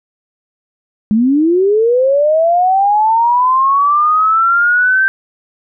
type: linear sweep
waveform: sine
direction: up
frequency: 205 to 1568 Hz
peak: -8 dBFS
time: 1.11-5.08 s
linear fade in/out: 0 ms
effects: none